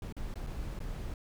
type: noise with dropouts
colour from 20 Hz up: brown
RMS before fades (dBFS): -38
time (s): 0.02-1.14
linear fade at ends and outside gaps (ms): 2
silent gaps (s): 0.125-0.166 / 0.341-0.356 / 0.466-0.47 / 0.791-0.802
effects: none